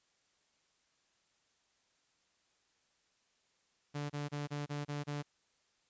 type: tone bursts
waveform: sawtooth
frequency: 145.7 Hz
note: D3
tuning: 13 cents flat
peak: -33 dBFS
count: 7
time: 3.94-5.228 s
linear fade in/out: 20 ms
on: 160 ms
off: 28 ms
effects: white hiss -75 dBFS RMS until 5.89 s + resampled to 16000 Hz